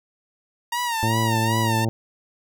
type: tone with vibrato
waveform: sawtooth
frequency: 932.3 Hz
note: A#5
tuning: in tune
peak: -19 dBFS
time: 0.72-1.85 s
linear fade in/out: 5 ms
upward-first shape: sine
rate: 2.6 Hz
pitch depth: 88 cents each way
type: harmonic tone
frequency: 112.3 Hz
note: A2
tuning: 36 cents sharp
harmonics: 1 / 2 / 3 / 4 / 5 / 6 / 7 / 8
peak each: -22 / -27 / -29 / -36 / -34 / -40 / -38 / -40 dBFS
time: 1.03-1.89 s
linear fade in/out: 0 ms
effects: none